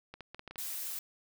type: clicks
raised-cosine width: 0.3 ms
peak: -29 dBFS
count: 7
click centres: 0.14 / 0.207 / 0.346 / 0.394 / 0.477 / 0.51 / 0.558 s
type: noise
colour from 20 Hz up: blue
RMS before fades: -39 dBFS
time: 0.58-0.99 s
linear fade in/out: 2 ms
effects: none